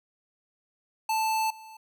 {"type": "tone with level steps", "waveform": "square", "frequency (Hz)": 880, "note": "A5", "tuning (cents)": 0, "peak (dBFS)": [-25, -45], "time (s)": [1.09, 1.77], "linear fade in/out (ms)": 5, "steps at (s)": 1.5, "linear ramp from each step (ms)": 5, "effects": []}